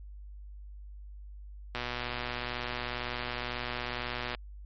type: click train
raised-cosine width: 0.3 ms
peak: -18 dBFS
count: 318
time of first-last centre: 1.75-4.348 s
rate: 122 Hz
effects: added 50 Hz sine -43 dBFS peak until 4.65 s + MP3 32 kbps